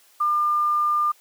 sine tone with quantisation, 1200 Hz, D6, 37 cents sharp, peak -18 dBFS, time 0.2-1.12 s, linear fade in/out 10 ms, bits 8, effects white hiss -56 dBFS RMS until 1.2 s + high-pass 400 Hz 12 dB/octave

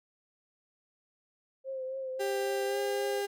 sine tone with vibrato, 526 Hz, C5, 9 cents sharp, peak -34 dBFS, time 1.64-3.23 s, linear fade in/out 50 ms, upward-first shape triangle, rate 3.7 Hz, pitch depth 38 cents each way
35% pulse tone with pitch glide, 395.7 to 402.6 Hz, G4 to G4, +16 to +46 cents, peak -29 dBFS, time 2.19-3.27 s, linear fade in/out 20 ms, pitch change +30 cents, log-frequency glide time 2.64-2.79 s
effects none

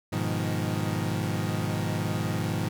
30% pulse chord, F half-diminished seventh, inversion first, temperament equal with one note detuned, 103.83 / 123.47 / 155.56 / 176.64 Hz, Ab2 / Cb3 / Eb3 / F3, 0 / 0 / 0 / +20 cents, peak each -28 / -31 / -29 / -31 dBFS, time 0.12-2.69 s, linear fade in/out 10 ms, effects none

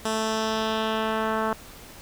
10% pulse tone with low-pass filter sweep, 220 Hz, A3, in tune, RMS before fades -26 dBFS, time 0.05-1.53 s, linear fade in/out 2 ms, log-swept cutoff 9100 to 1400 Hz, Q 1.5, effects pink hiss -45 dBFS RMS until 2.01 s

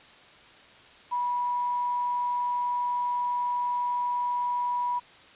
sine tone with quantisation, 976 Hz, B5, 21 cents flat, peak -25 dBFS, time 1.11-5 s, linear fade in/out 20 ms, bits 8, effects white hiss -52 dBFS RMS until 5.35 s + resampled to 8000 Hz

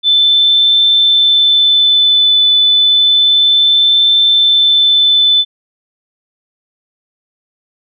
sine tone with vibrato, 3520 Hz, A7, in tune, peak -6 dBFS, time 0.03-5.45 s, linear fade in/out 50 ms, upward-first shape triangle, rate 0.3 Hz, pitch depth 13 cents each way, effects none

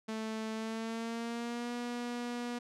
sawtooth tone with pitch glide, 220 to 241.3 Hz, A3 to B3, 0 to -40 cents, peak -32 dBFS, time 0.08-2.59 s, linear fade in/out 10 ms, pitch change +160 cents, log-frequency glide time 0.53-1.73 s, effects low-pass 8000 Hz 12 dB/octave

